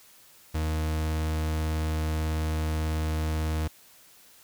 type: tone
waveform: 40% pulse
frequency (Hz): 78.3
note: D#2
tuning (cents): +11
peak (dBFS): -25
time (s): 0.54-3.68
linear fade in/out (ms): 10
effects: white hiss -55 dBFS RMS until 4.43 s